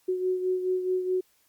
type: beating tone pair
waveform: sine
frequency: 368.3 / 373 Hz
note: F#4 / F#4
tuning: -8 / +14 cents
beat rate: 4.7 Hz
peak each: -25 / -33 dBFS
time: 0.08-1.21 s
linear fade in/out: 10 ms
effects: white hiss -66 dBFS RMS until 1.48 s + Opus 48 kbps